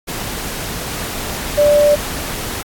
sine tone in noise, 587.3 Hz, D5, in tune, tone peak -8 dBFS, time 1.57-1.96 s, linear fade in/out 20 ms, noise pink, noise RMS -24 dBFS, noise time 0.07-2.63 s, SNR +13 dB, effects AAC 64 kbps

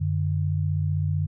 sine tone pair together, 93.5 / 149.2 Hz, F#2 / D3, +19 / +28 cents, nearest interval minor sixth, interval 809 cents, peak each -24 / -25 dBFS, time 0-1.27 s, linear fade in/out 20 ms, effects none

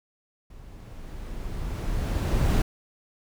brown noise with level ramp, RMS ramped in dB -46 to -19 dBFS, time 0.5-2.62 s, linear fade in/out 5 ms, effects none

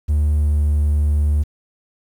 triangle tone with pitch glide, 74.9 to 74.17 Hz, D2 to D2, +35 to +18 cents, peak -11 dBFS, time 0.08-1.44 s, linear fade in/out 20 ms, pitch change -17 cents, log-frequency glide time 0.23-0.67 s, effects tanh soft clip ceiling -7 dBFS + 8-bit

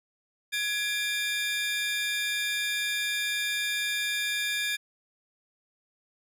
40% pulse tone cluster, 1675 / 2384 / 3628 Hz, G#6 / D7 / A#7, +14 / +25 / -48 cents, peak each -31 dBFS, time 0.52-4.77 s, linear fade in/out 20 ms, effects resampled to 32000 Hz

